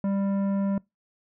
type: tone with tanh clipping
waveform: sine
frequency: 197.4 Hz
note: G3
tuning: 12 cents sharp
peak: -25 dBFS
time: 0.04-0.78 s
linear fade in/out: 2 ms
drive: 12 dB
effects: noise-tail reverb RT60 0.2 s tail -24 dB re dry